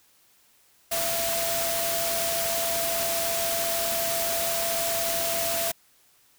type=tone in noise; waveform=sine; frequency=673 Hz; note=E5; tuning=36 cents sharp; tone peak=-29 dBFS; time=0.91-5.72 s; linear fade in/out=10 ms; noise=white; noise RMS=-28 dBFS; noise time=0.91-5.72 s; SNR=-4 dB; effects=white hiss -61 dBFS RMS until 6.38 s